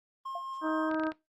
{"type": "tone with tremolo", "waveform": "triangle", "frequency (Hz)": 1068, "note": "C6", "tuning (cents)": 35, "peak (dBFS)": -33, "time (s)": [0.25, 0.9], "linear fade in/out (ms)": 10, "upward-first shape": "triangle", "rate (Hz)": 4.4, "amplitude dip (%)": 25}
{"type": "tone with exponential decay", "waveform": "sine", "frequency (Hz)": 694, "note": "F5", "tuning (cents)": -11, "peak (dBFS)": -32, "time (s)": [0.35, 0.45], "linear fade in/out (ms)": 5, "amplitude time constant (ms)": 21}
{"type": "harmonic tone", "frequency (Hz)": 314.7, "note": "D#4", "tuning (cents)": 20, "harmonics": [1, 2, 3, 4, 5], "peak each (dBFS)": [-30, -35, -38, -39, -39], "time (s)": [0.61, 1.13], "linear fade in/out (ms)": 50}
{"type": "clicks", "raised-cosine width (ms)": 0.3, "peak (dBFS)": -27, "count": 6, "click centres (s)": [0.914, 0.945, 0.997, 1.036, 1.068, 1.119]}
{"effects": ["noise-tail reverb RT60 0.2 s tail -19 dB re dry", "Opus 24 kbps"]}